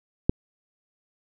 click, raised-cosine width 3 ms, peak -5 dBFS, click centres 0.295 s, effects none

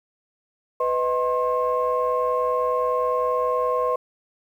sine tone cluster, 499.3 / 629 / 1066 Hz, B4 / D#5 / C6, +19 / +19 / +32 cents, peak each -22 / -26 / -23 dBFS, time 0.8-3.96 s, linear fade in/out 5 ms, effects tanh soft clip ceiling -12 dBFS + 9-bit

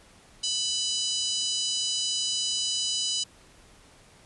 harmonic tone with a mistuned harmonic, 993 Hz, B5, 9 cents sharp, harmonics 3 / 4 / 5 / 6 / 7 / 8 / 9, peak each -31 / -33 / -31 / -36 / -35 / -40 / -39 dBFS, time 0.43-3.24 s, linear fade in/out 10 ms, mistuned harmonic 7, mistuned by -43 cents, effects pink hiss -55 dBFS RMS until 4.25 s + resampled to 24000 Hz

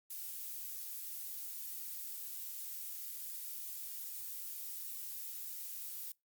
violet noise, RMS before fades -44 dBFS, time 0.1-6.12 s, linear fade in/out 5 ms, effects noise-tail reverb RT60 0.2 s tail -24 dB re dry + Opus 48 kbps

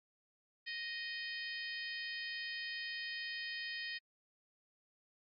harmonic tone, 622.3 Hz, D#5, in tune, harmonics 3 / 4 / 5 / 6 / 7 / 8, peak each -43 / -48 / -49 / -54 / -49 / -50 dBFS, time 0.66-3.99 s, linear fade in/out 20 ms, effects AAC 48 kbps

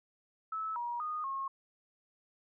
sine tone with pitch steps, 1303 / 954 / 1233 / 1083 Hz, E6 / A#5 / D#6 / C#6, -20 / +40 / -16 / -41 cents, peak -34 dBFS, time 0.52-1.48 s, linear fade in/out 5 ms, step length 240 ms, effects none

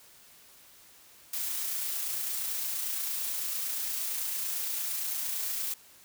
blue noise with amplitude modulation, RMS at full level -32 dBFS, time 1.33-5.74 s, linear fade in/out 5 ms, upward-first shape sine, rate 28.8 Hz, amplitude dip 25%, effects white hiss -56 dBFS RMS until 6.04 s

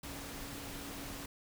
sine tone in noise, 280 Hz, C#4, 18 cents sharp, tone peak -50 dBFS, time 0.03-1.26 s, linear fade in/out 5 ms, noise pink, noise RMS -45 dBFS, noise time 0.03-1.26 s, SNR -8 dB, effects none

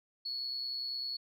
sine tone with amplitude modulation, 4384 Hz, C#8, 20 cents flat, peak -32 dBFS, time 0.25-1.17 s, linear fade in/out 10 ms, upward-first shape sine, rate 130 Hz, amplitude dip 50%, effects tanh soft clip ceiling -29 dBFS

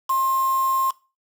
sine tone with quantisation, 1061 Hz, C6, 24 cents sharp, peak -18 dBFS, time 0.09-0.91 s, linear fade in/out 10 ms, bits 5, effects noise-tail reverb RT60 0.3 s tail -20 dB re dry

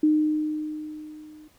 sine tone with level ramp, 306.2 Hz, D#4, 28 cents flat, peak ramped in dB -15 to -45 dBFS, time 0.03-1.48 s, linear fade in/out 5 ms, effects pink hiss -60 dBFS RMS until 1.58 s

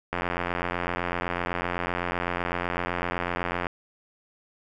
click train, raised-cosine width 0.5 ms, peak -12 dBFS, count 312, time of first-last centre 0.13-3.668 s, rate 87.9 Hz, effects none

